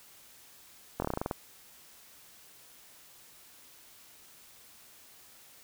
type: slowing click train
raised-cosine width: 1 ms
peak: -17 dBFS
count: 10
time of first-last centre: 1-1.312 s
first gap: 22 ms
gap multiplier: 1.11
effects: white hiss -56 dBFS RMS until 5.63 s